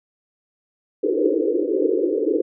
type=band-pass noise; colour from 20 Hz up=pink; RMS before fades=-20 dBFS; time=1.03-2.42 s; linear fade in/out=10 ms; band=300 to 510 Hz; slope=96 dB/octave; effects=none